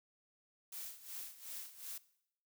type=noise with tremolo; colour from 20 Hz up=blue; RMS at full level=-45 dBFS; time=0.72-1.98 s; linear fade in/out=5 ms; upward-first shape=sine; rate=2.7 Hz; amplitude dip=80%; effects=noise-tail reverb RT60 0.7 s tail -19 dB re dry